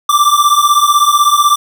square beating tone pair, 1167 / 1183 Hz, D6 / D6, -11 / +12 cents, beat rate 16 Hz, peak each -11 dBFS, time 0.09-1.56 s, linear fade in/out 5 ms, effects none

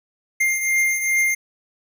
square beating tone pair, 2109 / 2111.5 Hz, C7 / C7, +13 / +15 cents, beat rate 2.5 Hz, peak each -19 / -26 dBFS, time 0.4-1.35 s, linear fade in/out 10 ms, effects none

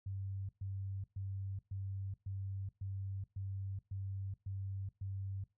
sine tone bursts, 97.2 Hz, G2, 14 cents flat, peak -39 dBFS, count 10, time 0.06-5.44 s, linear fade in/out 5 ms, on 430 ms, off 120 ms, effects noise-tail reverb RT60 0.2 s tail -17 dB re dry

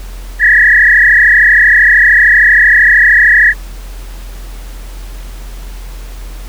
sine tone with frequency modulation, 1812 Hz, A#6, 50 cents flat, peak -3 dBFS, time 0.39-3.54 s, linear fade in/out 50 ms, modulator 33 Hz, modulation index 4.2, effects added 43 Hz sine -23 dBFS peak until 6.48 s + pink hiss -36 dBFS RMS until 6.48 s

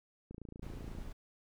click train, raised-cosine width 3 ms, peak -34 dBFS, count 20, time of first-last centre 0.31-0.986 s, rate 28.1 Hz
brown noise, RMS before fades -45 dBFS, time 0.62-1.13 s, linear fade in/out 10 ms
effects none

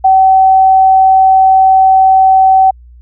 sine tone, 763 Hz, G5, 47 cents flat, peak -3 dBFS, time 0.04-2.71 s, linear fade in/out 10 ms, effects added 60 Hz sine -34 dBFS peak until 3.01 s

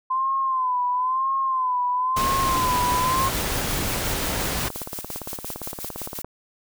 sine tone with vibrato, 1030 Hz, C6, 28 cents flat, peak -20 dBFS, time 0.1-3.29 s, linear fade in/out 10 ms, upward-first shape sine, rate 1 Hz, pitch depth 77 cents each way
pink noise, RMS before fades -26 dBFS, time 2.16-4.69 s, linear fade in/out 10 ms
click train, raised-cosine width 1 ms, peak -18 dBFS, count 55, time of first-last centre 3.16-6.246 s, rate 17.5 Hz
blue noise with tremolo, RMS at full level -33 dBFS, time 3.17-6.22 s, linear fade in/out 5 ms, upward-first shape square, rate 5.7 Hz, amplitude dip 55%
effects none

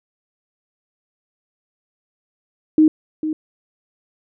sine tone with echo, 311.1 Hz, D#4, in tune, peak -8 dBFS, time 2.78-2.88 s, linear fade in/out 2 ms, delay 450 ms, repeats 1, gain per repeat -11 dB, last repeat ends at 3.33 s, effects none

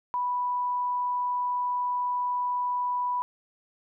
sine tone, 986 Hz, B5, 3 cents flat, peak -25 dBFS, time 0.14-3.22 s, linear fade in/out 0 ms, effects none

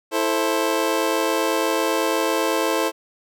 25% pulse chord, A minor, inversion second, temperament just, 330 / 440 / 528 Hz, E4 / A4 / C5, +2 / 0 / +16 cents, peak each -20 dBFS, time 0.11-2.92 s, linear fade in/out 50 ms, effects none

